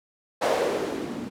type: noise with low-pass filter sweep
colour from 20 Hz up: violet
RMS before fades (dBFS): -27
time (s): 0.41-1.3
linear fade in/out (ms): 20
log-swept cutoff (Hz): 620 to 210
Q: 3
effects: none